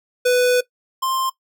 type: tone pair in turn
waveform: square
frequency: 496.1 / 1051.2 Hz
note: B4 / C6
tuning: +8 / +8 cents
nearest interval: octave + minor second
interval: 1300 cents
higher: second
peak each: -14 / -20 dBFS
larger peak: first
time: 0.25-0.61 / 1.02-1.3 s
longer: first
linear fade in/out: 10 ms
effects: noise-tail reverb RT60 0.1 s tail -18 dB re dry